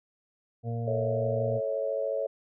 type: harmonic tone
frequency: 116.5 Hz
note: A#2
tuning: 1 cent flat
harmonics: 1 / 2 / 4 / 5 / 6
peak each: -30 / -39 / -39 / -47 / -42 dBFS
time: 0.63-1.61 s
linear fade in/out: 50 ms
type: chord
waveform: sine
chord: A major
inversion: none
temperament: equal with one note detuned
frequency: 440 / 554.4 / 647.9 Hz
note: A4 / C#5 / E5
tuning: 0 / 0 / -30 cents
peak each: -34 / -29 / -34 dBFS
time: 0.87-2.27 s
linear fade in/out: 10 ms
effects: none